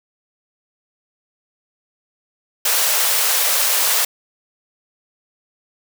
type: high-pass noise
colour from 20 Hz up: white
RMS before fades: -17 dBFS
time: 2.65-4.05 s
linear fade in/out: 5 ms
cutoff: 450 Hz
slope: 48 dB/octave
effects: none